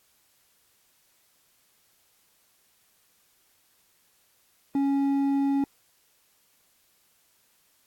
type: tone with hard clipping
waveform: sine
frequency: 277.2 Hz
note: C#4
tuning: in tune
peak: -23 dBFS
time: 4.75-5.64 s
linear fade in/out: 2 ms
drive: 5 dB
effects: white hiss -65 dBFS RMS until 7.86 s + AAC 64 kbps